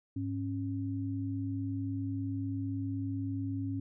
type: tone pair together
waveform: sine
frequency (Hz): 103.02 / 273.6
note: G#2 / C#4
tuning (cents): -13 / -23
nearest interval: octave + perfect fourth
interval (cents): 1690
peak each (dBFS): -35 / -35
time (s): 0.16-3.8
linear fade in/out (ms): 5
effects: none